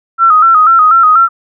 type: tone with vibrato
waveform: sine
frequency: 1300 Hz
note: E6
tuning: 24 cents flat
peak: -3 dBFS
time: 0.18-1.29 s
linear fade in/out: 50 ms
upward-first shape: square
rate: 4.1 Hz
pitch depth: 66 cents each way
effects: none